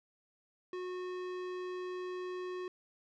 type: tone with tanh clipping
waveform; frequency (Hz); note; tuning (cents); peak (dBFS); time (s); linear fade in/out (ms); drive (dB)
sine; 364.6; F#4; -25; -40; 0.73-2.68; 2; 18
effects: none